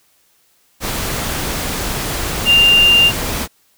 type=tone in noise; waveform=sine; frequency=2794 Hz; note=F7; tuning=in tune; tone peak=-7 dBFS; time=2.45-3.12 s; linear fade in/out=50 ms; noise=pink; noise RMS=-21 dBFS; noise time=0.8-3.48 s; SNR=+11 dB; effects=white hiss -57 dBFS RMS until 3.77 s